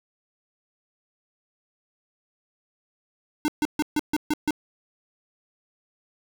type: tone bursts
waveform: square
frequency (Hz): 301.3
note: D4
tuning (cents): +44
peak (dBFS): -21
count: 7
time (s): 3.45-4.507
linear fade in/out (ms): 0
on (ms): 31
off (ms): 140
effects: none